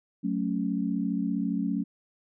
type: chord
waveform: sine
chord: F# minor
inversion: none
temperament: equal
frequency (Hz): 185 / 220 / 277.2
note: F#3 / A3 / C#4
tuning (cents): 0 / 0 / 0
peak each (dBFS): -30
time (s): 0.23-1.84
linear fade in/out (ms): 20
effects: none